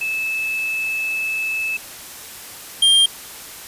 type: tone pair in turn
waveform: sine / square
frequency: 2613 / 3196 Hz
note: E7 / G7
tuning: -16 / +33 cents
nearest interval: minor third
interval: 349 cents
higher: second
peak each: -20 / -11 dBFS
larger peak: second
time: 0.01-1.77 / 2.82-3.06 s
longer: first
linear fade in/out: 5 ms
effects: white hiss -36 dBFS RMS until 3.67 s + resampled to 32000 Hz